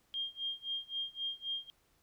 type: tone with tremolo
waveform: sine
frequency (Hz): 3214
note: G7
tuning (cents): +43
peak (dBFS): -33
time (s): 0.14-1.7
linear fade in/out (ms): 0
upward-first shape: sine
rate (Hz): 3.8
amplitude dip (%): 95
effects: pink hiss -72 dBFS RMS until 2.02 s